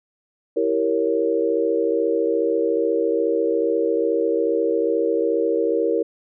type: chord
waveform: sine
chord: E diminished seventh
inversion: none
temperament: equal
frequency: 329.6 / 392 / 466.2 / 554.4 Hz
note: E4 / G4 / Bb4 / Db5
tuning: 0 / 0 / 0 / 0 cents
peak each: -24 / -25 / -20 / -26 dBFS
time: 0.56-6.03 s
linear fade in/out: 10 ms
effects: none